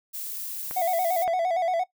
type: noise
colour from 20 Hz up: violet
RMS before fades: -34 dBFS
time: 0.13-1.25 s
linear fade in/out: 20 ms
type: clicks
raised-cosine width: 0.5 ms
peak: -21 dBFS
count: 2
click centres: 0.711 / 1.278 s
type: tone with vibrato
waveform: triangle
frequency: 702 Hz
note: F5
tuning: 9 cents sharp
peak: -20 dBFS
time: 0.76-1.84 s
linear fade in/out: 10 ms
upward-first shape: square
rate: 8.7 Hz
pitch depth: 85 cents each way
effects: noise-tail reverb RT60 0.1 s tail -17 dB re dry